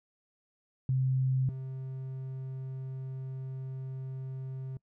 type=tone pair in turn; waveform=sine / triangle; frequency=130.81 / 131.87 Hz; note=C3 / C3; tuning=0 / +14 cents; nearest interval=unison; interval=14 cents; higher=second; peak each=-25 / -34 dBFS; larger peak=first; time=0.89-1.49 / 1.49-4.77 s; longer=second; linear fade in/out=2 ms; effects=noise-tail reverb RT60 0.1 s tail -24 dB re dry